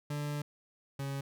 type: tone pair in turn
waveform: 40% pulse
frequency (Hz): 146.83 / 138.17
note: D3 / C#3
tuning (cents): 0 / -5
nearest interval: minor second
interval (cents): 105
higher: first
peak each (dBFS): -33 / -34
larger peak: first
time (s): 0.1-0.42 / 0.99-1.21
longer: first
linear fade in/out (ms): 5
effects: none